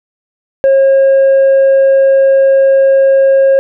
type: tone with tanh clipping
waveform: sine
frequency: 541 Hz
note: C#5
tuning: 42 cents flat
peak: -5 dBFS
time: 0.64-3.59 s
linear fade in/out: 0 ms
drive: 2 dB
effects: none